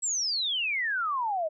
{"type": "exponential sweep", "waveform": "sine", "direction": "down", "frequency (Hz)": [7902, 605], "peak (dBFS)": -26, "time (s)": [0.02, 1.49], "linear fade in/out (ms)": 20, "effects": []}